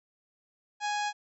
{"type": "harmonic tone", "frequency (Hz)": 830.6, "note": "G#5", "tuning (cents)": 0, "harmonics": [1, 2, 3, 4, 5, 6, 7, 8, 9], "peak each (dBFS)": [-30, -36, -40, -42, -44, -46, -47, -48, -49], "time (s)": [0.8, 1.13], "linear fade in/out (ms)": 50, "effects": []}